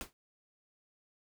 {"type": "noise with exponential decay", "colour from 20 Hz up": "pink", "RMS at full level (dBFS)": -38, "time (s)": [0.01, 0.13], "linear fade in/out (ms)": 0, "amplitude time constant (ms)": 24, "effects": []}